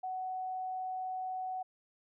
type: tone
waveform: sine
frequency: 746 Hz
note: F#5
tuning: 14 cents sharp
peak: -35 dBFS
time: 0.03-1.63 s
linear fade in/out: 10 ms
effects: none